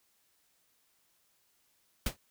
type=noise with exponential decay; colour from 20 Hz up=pink; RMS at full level=-27 dBFS; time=2.06-2.17 s; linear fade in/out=5 ms; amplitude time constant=22 ms; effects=white hiss -72 dBFS RMS until 2.3 s